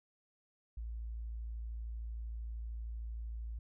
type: tone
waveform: sine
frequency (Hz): 56.5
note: A1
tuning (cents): +47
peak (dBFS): -39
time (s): 0.77-3.59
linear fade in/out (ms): 5
effects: none